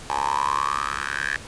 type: tone with high-pass filter sweep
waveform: 10% pulse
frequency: 70 Hz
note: C#2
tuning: 18 cents sharp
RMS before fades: -25 dBFS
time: 0.1-1.36 s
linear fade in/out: 0 ms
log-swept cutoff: 820 to 1700 Hz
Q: 8.4
effects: pink hiss -40 dBFS RMS until 1.47 s + resampled to 22050 Hz